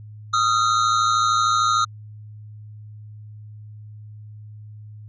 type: tone pair together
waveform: square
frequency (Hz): 1248 / 1361.2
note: D#6 / F6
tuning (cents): +5 / -45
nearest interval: major second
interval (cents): 150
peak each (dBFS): -19 / -22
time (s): 0.33-1.85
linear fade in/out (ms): 10
effects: added 106 Hz sine -37 dBFS peak until 5.08 s + resampled to 16000 Hz